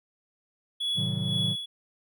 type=tone with tremolo; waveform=triangle; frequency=3382 Hz; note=G#7; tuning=31 cents sharp; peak=-24 dBFS; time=0.8-1.66 s; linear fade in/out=10 ms; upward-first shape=sine; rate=2 Hz; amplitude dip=70%
type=chord; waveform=triangle; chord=A diminished seventh; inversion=none; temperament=just; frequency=110 / 132 / 158.4 / 190.08 Hz; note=A2 / C3 / Eb3 / Gb3; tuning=0 / +16 / +31 / +47 cents; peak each=-31 dBFS; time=0.95-1.56 s; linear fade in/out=50 ms
effects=none